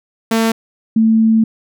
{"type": "tone pair in turn", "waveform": ["sawtooth", "sine"], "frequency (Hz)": [225.4, 222.6], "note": ["A3", "A3"], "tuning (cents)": [42, 20], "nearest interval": "unison", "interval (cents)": 22, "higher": "first", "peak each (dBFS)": -8, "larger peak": "neither", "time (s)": [[0.31, 0.52], [0.96, 1.44]], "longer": "second", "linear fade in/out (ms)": 5, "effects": []}